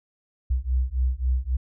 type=beating tone pair; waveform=sine; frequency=61.74 / 65.44 Hz; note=B1 / C2; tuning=0 / +1 cents; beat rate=3.7 Hz; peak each=-24 dBFS; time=0.5-1.57 s; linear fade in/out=10 ms; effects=none